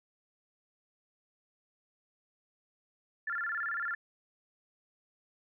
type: tone with vibrato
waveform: sine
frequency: 1561 Hz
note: G6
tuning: 8 cents flat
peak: -32 dBFS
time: 3.27-3.95 s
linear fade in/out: 5 ms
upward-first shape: square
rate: 18 Hz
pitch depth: 200 cents each way
effects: none